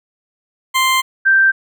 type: tone pair in turn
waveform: 20% pulse / sine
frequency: 1046.5 / 1568 Hz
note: C6 / G6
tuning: 0 / 0 cents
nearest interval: perfect fifth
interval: 700 cents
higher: second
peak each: -7 / -8 dBFS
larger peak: first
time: 0.74-1.02 / 1.25-1.52 s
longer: first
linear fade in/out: 20 ms
effects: none